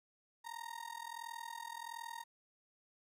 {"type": "tone with amplitude modulation", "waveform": "35% pulse", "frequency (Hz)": 930, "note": "A#5", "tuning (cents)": -4, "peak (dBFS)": -39, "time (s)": [0.44, 2.24], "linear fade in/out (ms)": 20, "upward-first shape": "sine", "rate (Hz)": 41.4, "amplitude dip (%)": 90, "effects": ["resampled to 32000 Hz", "12-bit"]}